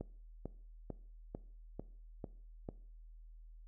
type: click train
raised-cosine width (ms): 2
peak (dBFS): -28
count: 7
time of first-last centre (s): 0.01-2.689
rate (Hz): 2.24
effects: noise-tail reverb RT60 0.5 s tail -20 dB re dry + added 40 Hz sine -52 dBFS peak until 3.67 s